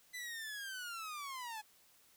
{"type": "linear sweep", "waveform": "sawtooth", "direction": "down", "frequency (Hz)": [2013, 836], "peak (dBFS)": -39, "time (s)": [0.13, 1.62], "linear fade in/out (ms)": 20, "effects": ["white hiss -67 dBFS RMS until 2.16 s"]}